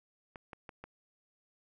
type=clicks; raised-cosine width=0.5 ms; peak=-30 dBFS; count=4; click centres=0.358 / 0.532 / 0.692 / 0.84 s; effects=none